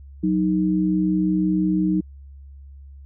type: tone pair together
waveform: sine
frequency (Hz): 185.1 / 311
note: F#3 / D#4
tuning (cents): +1 / -1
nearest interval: major sixth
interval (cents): 898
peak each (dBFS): -20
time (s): 0.23-2.01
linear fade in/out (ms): 10
effects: added 69 Hz sine -39 dBFS peak until 3.05 s